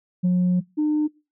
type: tone pair in turn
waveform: sine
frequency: 180 / 302.7 Hz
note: F#3 / D#4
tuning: -47 / -48 cents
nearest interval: major sixth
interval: 899 cents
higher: second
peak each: -14 / -17 dBFS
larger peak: first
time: 0.23-0.61 / 0.77-1.08 s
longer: first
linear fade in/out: 20 ms
effects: noise-tail reverb RT60 0.3 s tail -24 dB re dry + tanh soft clip ceiling -15 dBFS